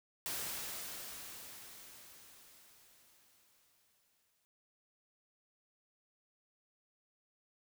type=noise with exponential decay; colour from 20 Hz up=white; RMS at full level=-39 dBFS; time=0.26-4.45 s; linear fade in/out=0 ms; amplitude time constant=910 ms; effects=none